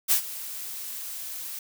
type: noise with ADSR envelope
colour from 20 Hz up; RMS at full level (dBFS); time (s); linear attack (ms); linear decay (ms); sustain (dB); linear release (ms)
blue; -19; 0.08-1.59; 34; 96; -17; 3
effects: none